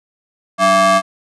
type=ring-modulated tone; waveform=square; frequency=241.4 Hz; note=B3; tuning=39 cents flat; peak=-7 dBFS; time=0.58-1.02 s; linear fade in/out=50 ms; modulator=914 Hz; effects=resampled to 24000 Hz